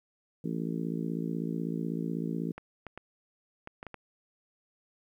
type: harmonic tone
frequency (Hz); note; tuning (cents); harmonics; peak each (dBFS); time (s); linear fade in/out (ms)
56.1; A1; +34; 3 / 4 / 5 / 6 / 7 / 8; -34 / -36 / -37 / -41 / -43 / -45; 0.44-2.52; 5
type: clicks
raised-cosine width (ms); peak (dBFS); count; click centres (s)
0.5; -26; 7; 2.58 / 2.867 / 2.976 / 3.674 / 3.829 / 3.867 / 3.943
effects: 11-bit